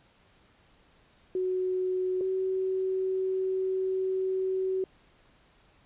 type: tone pair in turn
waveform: sine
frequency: 370 / 377.3 Hz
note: F#4 / F#4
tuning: 0 / +34 cents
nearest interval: unison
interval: 34 cents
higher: second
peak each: -26 dBFS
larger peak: neither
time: 1.35-2.21 / 2.21-4.84 s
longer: second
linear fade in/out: 2 ms
effects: pink hiss -62 dBFS RMS until 5.85 s + resampled to 8000 Hz